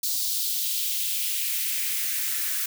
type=noise with high-pass filter sweep; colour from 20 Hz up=blue; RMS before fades=-27 dBFS; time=0.03-2.66 s; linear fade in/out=5 ms; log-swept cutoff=4500 to 1500 Hz; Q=2.2; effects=none